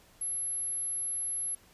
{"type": "tone", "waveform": "sine", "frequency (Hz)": 11100, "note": "F9", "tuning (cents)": -12, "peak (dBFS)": -31, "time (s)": [0.21, 1.55], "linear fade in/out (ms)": 5, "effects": ["pink hiss -60 dBFS RMS until 1.73 s", "resampled to 32000 Hz"]}